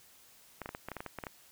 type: clicks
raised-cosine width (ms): 0.5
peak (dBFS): -24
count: 12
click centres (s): 0.617 / 0.659 / 0.691 / 0.749 / 0.886 / 0.917 / 0.967 / 1.005 / 1.063 / 1.187 / 1.238 / 1.268
effects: white hiss -60 dBFS RMS until 1.51 s